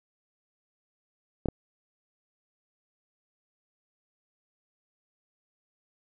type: clicks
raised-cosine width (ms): 2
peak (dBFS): -15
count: 2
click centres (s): 1.458 / 1.486
effects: none